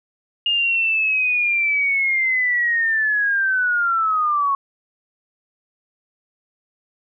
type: linear sweep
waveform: sine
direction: down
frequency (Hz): 2843 to 1095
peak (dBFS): -16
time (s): 0.46-4.55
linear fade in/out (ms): 2
effects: none